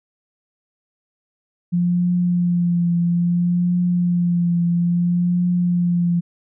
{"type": "tone with vibrato", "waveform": "sine", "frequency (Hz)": 174.61, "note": "F3", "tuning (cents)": 0, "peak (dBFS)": -15, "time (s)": [1.72, 6.21], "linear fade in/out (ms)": 20, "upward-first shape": "triangle", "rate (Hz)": 0.6, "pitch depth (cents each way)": 30, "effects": []}